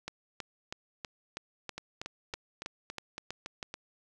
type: two click trains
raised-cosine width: 0.2 ms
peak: -20 / -22 dBFS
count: 12 / 8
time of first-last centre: 0.08-3.628 / 1.78-3.741 s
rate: 3.1 / 3.57 Hz
effects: none